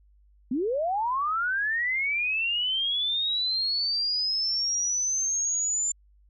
sine linear sweep, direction up, 230.3 to 7190 Hz, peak -24 dBFS, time 0.51-5.92 s, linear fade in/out 5 ms, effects added 50 Hz sine -56 dBFS peak until 6.29 s

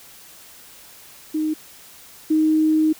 sine tone pair in turn, 310 / 312.3 Hz, D#4 / D#4, -6 / +7 cents, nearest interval unison, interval 13 cents, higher second, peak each -19 / -14 dBFS, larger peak second, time 1.34-1.54 / 2.3-2.93 s, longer second, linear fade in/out 10 ms, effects white hiss -45 dBFS RMS until 2.99 s

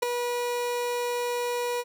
30% pulse tone with ADSR envelope, 484.9 Hz, B4, 32 cents flat, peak -16 dBFS, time 0.02-1.84 s, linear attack 11 ms, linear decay 3 ms, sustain -8 dB, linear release 43 ms, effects none

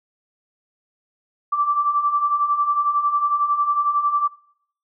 sine beating tone pair, 1159 / 1170 Hz, D6 / D6, -23 / -7 cents, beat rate 11 Hz, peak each -24 / -18 dBFS, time 1.52-4.28 s, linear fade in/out 10 ms, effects noise-tail reverb RT60 0.6 s tail -20 dB re dry

